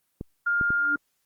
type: clicks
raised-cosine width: 3 ms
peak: -20 dBFS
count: 3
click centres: 0.211 / 0.612 / 0.705 s
type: tone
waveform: sine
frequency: 1408 Hz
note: F6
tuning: 14 cents sharp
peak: -21 dBFS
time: 0.46-0.96 s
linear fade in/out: 10 ms
type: tone with exponential growth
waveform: sine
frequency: 294.3 Hz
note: D4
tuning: 4 cents sharp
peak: -28 dBFS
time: 0.71-0.96 s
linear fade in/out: 2 ms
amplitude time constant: 53 ms
effects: white hiss -73 dBFS RMS until 1.25 s + Opus 24 kbps